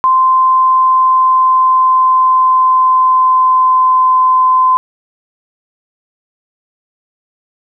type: tone with pitch glide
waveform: sine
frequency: 1039 to 1028.3 Hz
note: C6 to C6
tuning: -12 to -30 cents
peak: -6 dBFS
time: 0.04-4.77 s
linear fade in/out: 0 ms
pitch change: -18 cents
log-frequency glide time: 0.23-4.16 s
effects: none